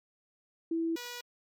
sine / 5% pulse tone pair in turn, 329.6 / 485.4 Hz, E4 / B4, 0 / -30 cents, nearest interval perfect fifth, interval 670 cents, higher second, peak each -28 dBFS, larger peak neither, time 0.71-0.96 / 0.96-1.21 s, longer neither, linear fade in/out 5 ms, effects MP3 64 kbps

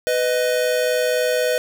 square tone pair together, 498.7 / 622.3 Hz, B4 / D#5, +17 / 0 cents, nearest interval major third, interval 383 cents, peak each -20 / -22 dBFS, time 0.07-1.58 s, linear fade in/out 0 ms, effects none

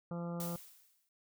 harmonic tone, 171.5 Hz, F3, 31 cents flat, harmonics 1 / 2 / 3 / 4 / 5 / 6 / 7 / 8, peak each -38 / -49 / -45 / -53 / -53 / -60 / -53 / -58 dBFS, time 0.11-0.56 s, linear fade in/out 2 ms
blue noise with exponential decay, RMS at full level -41 dBFS, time 0.4-1.09 s, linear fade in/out 2 ms, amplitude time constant 150 ms
effects noise-tail reverb RT60 0.1 s tail -25 dB re dry

